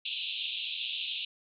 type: band-pass noise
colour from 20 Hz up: pink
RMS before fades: -36 dBFS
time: 0.05-1.25 s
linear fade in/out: 5 ms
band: 2600 to 3900 Hz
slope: 96 dB/octave
effects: none